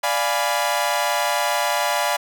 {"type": "chord", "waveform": "sawtooth", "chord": "D diminished seventh", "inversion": "none", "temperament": "equal", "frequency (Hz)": [587.3, 698.5, 830.6, 987.8], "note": ["D5", "F5", "Ab5", "Cb6"], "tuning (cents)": [0, 0, 0, 0], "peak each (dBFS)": -21, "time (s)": [0.03, 2.17], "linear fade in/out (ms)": 10, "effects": []}